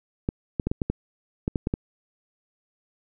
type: clicks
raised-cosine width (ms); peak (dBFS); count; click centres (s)
3; -11; 10; 0.289 / 0.598 / 0.67 / 0.715 / 0.818 / 0.9 / 1.479 / 1.558 / 1.671 / 1.739
effects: none